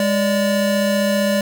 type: tone pair together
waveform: square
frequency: 205.1 / 580 Hz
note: G#3 / D5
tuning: -21 / -22 cents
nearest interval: octave + tritone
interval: 1799 cents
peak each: -19 dBFS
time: 0-1.41 s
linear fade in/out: 2 ms
effects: none